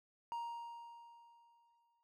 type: tone with exponential decay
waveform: triangle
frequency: 937 Hz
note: A#5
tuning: 9 cents sharp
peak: -36 dBFS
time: 0.32-2.03 s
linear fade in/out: 0 ms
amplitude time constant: 370 ms
effects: noise-tail reverb RT60 0.1 s tail -23 dB re dry